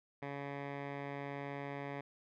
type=tone with low-pass filter; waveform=10% pulse; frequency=141.1 Hz; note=C#3; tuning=31 cents sharp; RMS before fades=-43 dBFS; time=0.22-2.01 s; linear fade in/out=5 ms; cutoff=2000 Hz; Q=1.6; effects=none